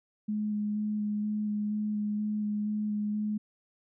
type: tone with vibrato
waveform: sine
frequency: 210.2 Hz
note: G#3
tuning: 21 cents sharp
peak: -28 dBFS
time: 0.28-3.38 s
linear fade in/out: 10 ms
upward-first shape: square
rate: 2.1 Hz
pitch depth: 10 cents each way
effects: none